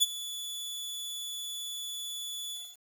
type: tone with ADSR envelope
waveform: sawtooth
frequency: 3447 Hz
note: A7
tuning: 36 cents flat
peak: -16 dBFS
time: 0-2.78 s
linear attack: 25 ms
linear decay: 28 ms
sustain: -17 dB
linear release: 260 ms
effects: 9-bit